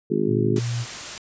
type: harmonic tone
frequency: 51.9 Hz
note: G#1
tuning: in tune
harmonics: 3 / 4 / 5 / 6 / 7 / 8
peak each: -29 / -26 / -27 / -29 / -24 / -26 dBFS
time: 0.1-0.6 s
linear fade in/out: 10 ms
type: tone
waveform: sine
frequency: 118.9 Hz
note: A#2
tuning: 35 cents sharp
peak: -23 dBFS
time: 0.26-0.86 s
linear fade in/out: 50 ms
type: noise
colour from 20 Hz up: white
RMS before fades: -33 dBFS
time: 0.56-1.18 s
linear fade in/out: 2 ms
effects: resampled to 16000 Hz